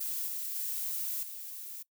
violet noise with level steps, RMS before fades -35 / -37 / -35 / -43 dBFS, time 0-1.83 s, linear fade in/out 10 ms, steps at 0.27 / 0.55 / 1.23 s, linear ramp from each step 2 ms, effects noise-tail reverb RT60 0.1 s tail -20 dB re dry

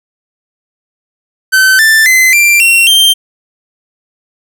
45% pulse tone with pitch steps, 1533 / 1771.2 / 2046 / 2364 / 2731 / 3156 Hz, G6 / A6 / C7 / D7 / F7 / G7, -39 / +11 / -39 / +11 / -39 / +11 cents, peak -4 dBFS, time 1.52-3.14 s, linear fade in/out 20 ms, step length 270 ms, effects none

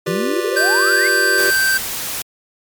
square chord, G dominant seventh, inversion third, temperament just, 352.8 / 392 / 490 / 588 Hz, F4 / G4 / B4 / D5, +18 / 0 / -14 / +2 cents, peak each -25 / -22 / -26 / -28 dBFS, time 0.06-1.51 s, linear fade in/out 10 ms
sine exponential sweep, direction up, 153.7 to 2231 Hz, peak -21 dBFS, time 0.07-1.08 s, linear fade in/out 10 ms
square tone, 1559 Hz, G6, 10 cents flat, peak -14 dBFS, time 0.56-1.78 s, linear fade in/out 10 ms
white noise, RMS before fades -24 dBFS, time 1.38-2.22 s, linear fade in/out 2 ms
effects MP3 96 kbps

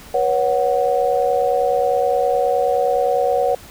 sine chord, B suspended second, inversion none, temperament equal with one note detuned, 484.8 / 554.4 / 740 Hz, B4 / C#5 / F#5, -32 / 0 / 0 cents, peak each -19 dBFS, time 0.14-3.55 s, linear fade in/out 5 ms, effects pink hiss -41 dBFS RMS until 3.7 s

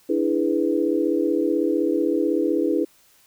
sine chord, E dominant seventh, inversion third, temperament equal, 293.7 / 329.6 / 415.3 / 493.9 Hz, D4 / E4 / G#4 / B4, 0 / 0 / 0 / 0 cents, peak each -24 / -22 / -25 / -26 dBFS, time 0.09-2.85 s, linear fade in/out 10 ms, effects white hiss -57 dBFS RMS until 3.26 s

